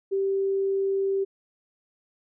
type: tone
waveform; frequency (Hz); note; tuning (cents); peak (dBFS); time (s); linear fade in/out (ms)
sine; 390.2; G4; -8; -22; 0.11-1.25; 20
effects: none